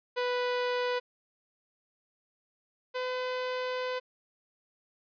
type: tone pair in turn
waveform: sawtooth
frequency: 493.9 / 506 Hz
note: B4 / B4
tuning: 0 / +42 cents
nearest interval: unison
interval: 42 cents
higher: second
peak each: -24 / -27 dBFS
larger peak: first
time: 0.16-1 / 2.94-4 s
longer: second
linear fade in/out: 20 ms
effects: resampled to 11025 Hz